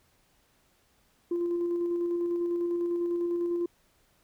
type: tone with tremolo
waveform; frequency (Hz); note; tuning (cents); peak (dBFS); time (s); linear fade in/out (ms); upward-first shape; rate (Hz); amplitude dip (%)
sine; 345.9; F4; -17; -24; 1.31-3.66; 5; square; 10; 25
effects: tanh soft clip ceiling -23 dBFS + pink hiss -67 dBFS RMS until 4.23 s